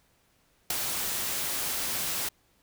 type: noise with ADSR envelope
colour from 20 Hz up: white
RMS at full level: -25 dBFS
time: 0.7-2.29 s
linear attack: 4 ms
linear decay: 11 ms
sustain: -6 dB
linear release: 7 ms
effects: pink hiss -67 dBFS RMS until 2.62 s